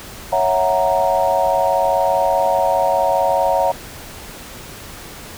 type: chord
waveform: sine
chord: F# dominant seventh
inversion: second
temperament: equal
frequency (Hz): 554.4 / 659.3 / 740 / 932.3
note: C#5 / E5 / F#5 / A#5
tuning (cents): 0 / 0 / 0 / 0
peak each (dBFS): -19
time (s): 0.32-3.72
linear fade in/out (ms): 10
effects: pink hiss -35 dBFS RMS until 5.37 s